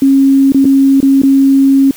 sine tone with dropouts, 272.2 Hz, C#4, 31 cents flat, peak -4 dBFS, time 0.02-1.91 s, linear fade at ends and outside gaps 2 ms, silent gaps 0.521-0.545 / 0.645-0.652 / 1.004-1.028 / 1.218-1.234 s, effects white hiss -35 dBFS RMS until 1.96 s

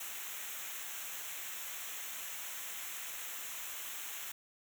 white noise with comb filter, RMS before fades -43 dBFS, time 0-4.32 s, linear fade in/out 5 ms, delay 0.21 ms, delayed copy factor -0.75, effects none

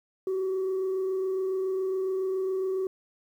sine tone with frequency modulation, 378.6 Hz, F#4, 40 cents sharp, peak -24 dBFS, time 0.27-2.87 s, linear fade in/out 2 ms, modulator 27.2 Hz, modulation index 0.23, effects tanh soft clip ceiling -24 dBFS + 10-bit

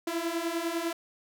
sawtooth beating tone pair, 329.6 / 339.6 Hz, E4 / F4, 0 / -48 cents, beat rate 10 Hz, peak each -29 / -28 dBFS, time 0.07-0.93 s, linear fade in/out 5 ms, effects none

